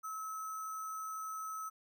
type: tone with sample-and-hold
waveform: sine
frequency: 1294 Hz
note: E6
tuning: 32 cents flat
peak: -39 dBFS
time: 0.03-1.7 s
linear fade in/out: 20 ms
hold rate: 7350 Hz
effects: none